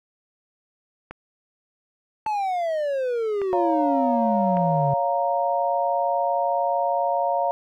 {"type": "click train", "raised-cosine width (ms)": 0.5, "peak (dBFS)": -20, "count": 4, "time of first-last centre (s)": [1.11, 4.57], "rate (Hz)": 0.867}
{"type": "exponential sweep", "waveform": "triangle", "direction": "down", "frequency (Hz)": [880, 138.59], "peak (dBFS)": -20, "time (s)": [2.26, 4.94], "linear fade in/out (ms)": 5}
{"type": "chord", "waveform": "sine", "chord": "Bb minor", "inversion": "first", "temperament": "just", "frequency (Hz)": [559.4, 699.2, 932.3], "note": ["Db5", "F5", "Bb5"], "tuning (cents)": [16, 2, 0], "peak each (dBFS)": [-25, -23, -25], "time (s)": [3.53, 7.51], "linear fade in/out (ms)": 0}
{"effects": []}